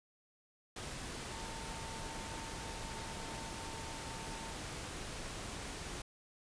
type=tone in noise; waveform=sine; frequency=900 Hz; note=A5; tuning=39 cents sharp; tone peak=-50 dBFS; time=1.31-4.53 s; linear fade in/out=5 ms; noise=pink; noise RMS=-44 dBFS; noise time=0.76-6.02 s; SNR=-9 dB; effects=resampled to 22050 Hz